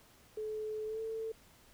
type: tone with pitch glide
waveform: sine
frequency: 431.1 to 445.5 Hz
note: A4 to A4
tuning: -35 to +22 cents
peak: -36 dBFS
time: 0.37-1.32 s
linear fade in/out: 5 ms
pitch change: +57 cents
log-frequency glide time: 0.86-1.01 s
effects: pink hiss -62 dBFS RMS until 1.73 s